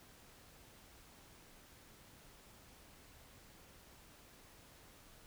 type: silence
effects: pink hiss -61 dBFS RMS until 5.26 s